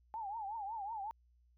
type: tone with vibrato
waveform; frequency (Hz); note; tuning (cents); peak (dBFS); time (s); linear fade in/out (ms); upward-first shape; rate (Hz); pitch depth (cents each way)
sine; 848; G#5; +36; -39; 0.14-1.11; 0; triangle; 5.4; 180
effects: added 60 Hz sine -66 dBFS peak until 1.57 s